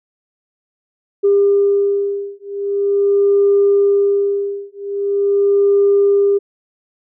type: beating tone pair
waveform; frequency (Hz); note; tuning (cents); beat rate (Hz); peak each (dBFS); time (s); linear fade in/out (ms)
sine; 400.9 / 401.33; G4 / G4; +39 / +41; 0.43; -14; 1.23-6.39; 20
effects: tanh soft clip ceiling -4 dBFS